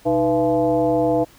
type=tone with frequency modulation; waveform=sine; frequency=493.9 Hz; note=B4; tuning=in tune; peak=-15 dBFS; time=0.05-1.25 s; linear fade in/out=20 ms; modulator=183 Hz; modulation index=1.4; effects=pink hiss -50 dBFS RMS until 1.38 s